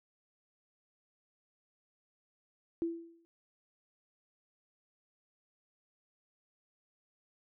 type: tone with exponential decay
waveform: sine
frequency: 334.4 Hz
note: E4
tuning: 25 cents sharp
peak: -28 dBFS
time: 2.82-3.25 s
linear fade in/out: 0 ms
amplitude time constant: 93 ms
effects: none